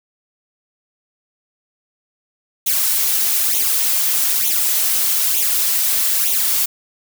blue noise with flanger, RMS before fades -17 dBFS, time 2.66-6.66 s, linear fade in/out 10 ms, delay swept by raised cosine 0.3 to 5.6 ms, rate 1.1 Hz, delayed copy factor +0.75, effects none

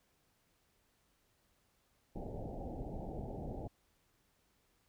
pink low-pass noise, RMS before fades -43 dBFS, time 2.15-3.68 s, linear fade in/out 10 ms, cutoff 830 Hz, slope 96 dB/octave, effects pink hiss -75 dBFS RMS until 4.88 s

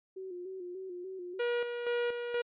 sine tone with vibrato, 367 Hz, F#4, 14 cents flat, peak -39 dBFS, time 0.16-1.4 s, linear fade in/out 10 ms, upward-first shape square, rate 3.4 Hz, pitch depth 54 cents each way
45% pulse tone with tremolo, 479.4 Hz, A#4, 48 cents sharp, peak -29 dBFS, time 1.39-2.42 s, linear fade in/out 10 ms, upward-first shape square, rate 2.1 Hz, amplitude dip 50%
effects resampled to 8000 Hz

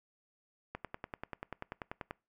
click train, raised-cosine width 0.5 ms, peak -24 dBFS, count 15, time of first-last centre 0.75-2.109 s, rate 10.3 Hz, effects noise-tail reverb RT60 0.3 s tail -24 dB re dry

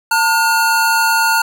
square tone pair together, 902 / 1431.8 Hz, A5 / F6, +43 / +43 cents, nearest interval minor sixth, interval 800 cents, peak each -15 dBFS, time 0.11-1.42 s, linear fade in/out 5 ms, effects none

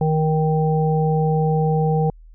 harmonic tone, 156.6 Hz, D#3, 11 cents sharp, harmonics 1 / 3 / 5, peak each -17 / -22 / -24 dBFS, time 0.01-2.1 s, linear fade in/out 2 ms, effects added 40 Hz sine -41 dBFS peak until 2.34 s

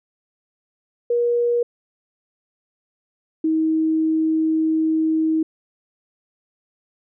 sine tone pair in turn, 477.4 / 317.7 Hz, A#4 / D#4, +41 / +36 cents, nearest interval perfect fifth, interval 705 cents, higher first, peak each -16 dBFS, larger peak neither, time 1.1-1.63 / 3.44-5.43 s, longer second, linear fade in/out 5 ms, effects none

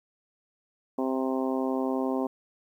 harmonic tone, 131.3 Hz, C3, 6 cents sharp, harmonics 2 / 3 / 4 / 5 / 6 / 7 / 8, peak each -28 / -32 / -34 / -36 / -38 / -39 / -40 dBFS, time 0.98-2.27 s, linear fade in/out 5 ms, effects 10-bit

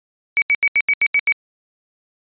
sine tone bursts, 2275 Hz, C#7, 44 cents sharp, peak -12 dBFS, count 8, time 0.37-1.322 s, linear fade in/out 0 ms, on 49 ms, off 80 ms, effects resampled to 8000 Hz

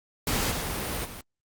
pink noise with level steps, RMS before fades -27 / -31 / -40 dBFS, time 0.27-1.21 s, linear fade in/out 2 ms, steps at 0.5 / 1.04 s, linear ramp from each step 20 ms, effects Opus 48 kbps

